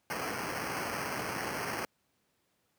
blue noise with sample-and-hold, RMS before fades -36 dBFS, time 0.1-1.85 s, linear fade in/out 0 ms, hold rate 3675 Hz, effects pink hiss -75 dBFS RMS until 2.78 s + high-pass 100 Hz 12 dB/octave

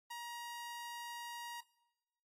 sawtooth tone, 948 Hz, A#5, 29 cents sharp, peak -40 dBFS, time 0.1-1.61 s, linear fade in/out 10 ms, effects noise-tail reverb RT60 1.0 s tail -21 dB re dry + AAC 48 kbps

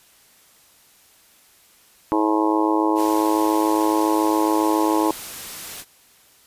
harmonic tone, 107.2 Hz, A2, 45 cents flat, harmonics 3 / 4 / 5 / 6 / 7 / 8 / 9 / 10, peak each -19 / -26 / -28 / -31 / -35 / -24 / -26 / -28 dBFS, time 2.12-5.11 s, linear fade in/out 0 ms
white noise, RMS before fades -34 dBFS, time 2.95-5.85 s, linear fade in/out 50 ms
effects white hiss -54 dBFS RMS until 6.46 s + resampled to 32000 Hz

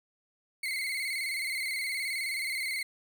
35% pulse tone with vibrato, 2140 Hz, C7, 38 cents sharp, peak -29 dBFS, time 0.63-2.83 s, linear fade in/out 5 ms, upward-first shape square, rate 19 Hz, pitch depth 57 cents each way, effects none

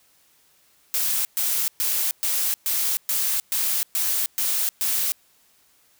blue noise bursts, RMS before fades -23 dBFS, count 10, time 0.94-5.12 s, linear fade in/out 0 ms, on 310 ms, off 120 ms, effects white hiss -60 dBFS RMS until 5.99 s

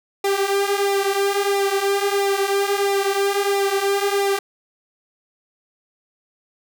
sawtooth tone with flanger, 397.7 Hz, G4, 25 cents sharp, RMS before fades -20 dBFS, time 0.24-4.39 s, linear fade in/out 5 ms, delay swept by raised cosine 0.64 to 6.14 ms, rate 1.5 Hz, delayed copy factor -0.7, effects none

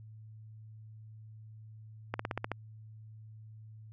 slowing click train, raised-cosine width 0.5 ms, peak -18 dBFS, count 7, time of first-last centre 2.14-2.517 s, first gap 54 ms, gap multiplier 1.06, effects added 109 Hz sine -48 dBFS peak until 3.92 s

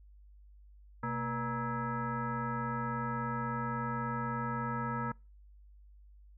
sine tone with frequency modulation, 587.3 Hz, D5, in tune, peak -32 dBFS, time 1.03-5.12 s, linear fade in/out 5 ms, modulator 357 Hz, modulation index 2.6, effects noise-tail reverb RT60 0.3 s tail -26 dB re dry + added 50 Hz sine -54 dBFS peak until 6.37 s

